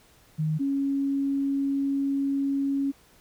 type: tone pair in turn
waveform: sine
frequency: 155.5 / 276.6 Hz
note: D#3 / C#4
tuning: -1 / -4 cents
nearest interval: minor seventh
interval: 997 cents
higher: second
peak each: -23 dBFS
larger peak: neither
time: 0.38-0.59 / 0.59-2.92 s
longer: second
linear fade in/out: 20 ms
effects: pink hiss -58 dBFS RMS until 3.2 s